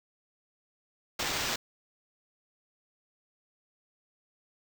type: noise with sample-and-hold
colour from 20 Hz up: blue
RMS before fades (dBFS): -32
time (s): 1.19-1.56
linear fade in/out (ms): 5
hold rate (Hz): 11025
effects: none

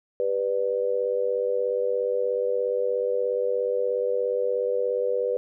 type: tone with amplitude modulation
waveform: sine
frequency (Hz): 493.9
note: B4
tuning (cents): 0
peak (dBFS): -18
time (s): 0.2-5.37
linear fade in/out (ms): 0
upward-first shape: sine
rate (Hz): 96.9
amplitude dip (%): 90
effects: none

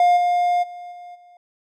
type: tone with level steps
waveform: triangle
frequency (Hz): 708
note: F5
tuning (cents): +23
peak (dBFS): -10 / -14 / -31 / -34 / -44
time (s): 0-1.37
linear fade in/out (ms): 2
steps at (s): 0.16 / 0.62 / 0.91 / 1.14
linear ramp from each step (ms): 20
effects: none

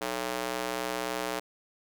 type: tone with high-pass filter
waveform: square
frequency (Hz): 61.74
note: B1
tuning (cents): 0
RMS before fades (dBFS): -33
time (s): 0.01-1.4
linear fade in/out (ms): 10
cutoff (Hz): 480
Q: 0.95
effects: none

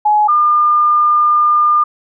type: tone pair in turn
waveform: sine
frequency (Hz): 843 / 1205.1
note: G#5 / D6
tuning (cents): +26 / +44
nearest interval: tritone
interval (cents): 618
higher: second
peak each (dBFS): -8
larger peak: neither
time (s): 0.05-0.28 / 0.28-1.84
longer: second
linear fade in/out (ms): 10
effects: none

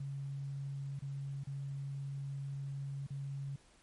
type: tone with dropouts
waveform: sine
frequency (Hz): 138.59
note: C#3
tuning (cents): 0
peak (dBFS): -38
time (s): 0-3.56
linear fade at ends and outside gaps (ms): 5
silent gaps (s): 0.992-1.021 / 1.437-1.47 / 3.067-3.104
effects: pink hiss -65 dBFS RMS until 3.82 s + MP3 48 kbps

